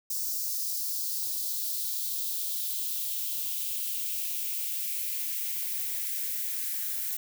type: noise with high-pass filter sweep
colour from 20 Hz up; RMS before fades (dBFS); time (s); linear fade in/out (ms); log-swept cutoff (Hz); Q
violet; -32; 0.1-7.17; 5; 5400 to 1600; 2.5
effects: none